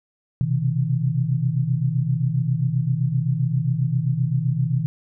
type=tone cluster; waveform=sine; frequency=124 / 131.6 / 160 Hz; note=B2 / C3 / D#3; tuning=+7 / +10 / +49 cents; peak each=-23 dBFS; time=0.41-4.86 s; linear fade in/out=0 ms; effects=none